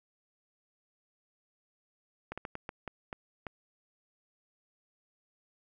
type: slowing click train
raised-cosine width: 0.5 ms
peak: -23 dBFS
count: 8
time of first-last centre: 2.32-3.468 s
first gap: 56 ms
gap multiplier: 1.35
effects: none